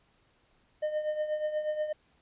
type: tone with tremolo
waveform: triangle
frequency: 610 Hz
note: D#5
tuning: 34 cents flat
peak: -24 dBFS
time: 0.82-1.93 s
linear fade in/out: 10 ms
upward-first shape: triangle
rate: 8.3 Hz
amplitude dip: 70%
effects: pink hiss -68 dBFS RMS until 2.21 s + resampled to 8000 Hz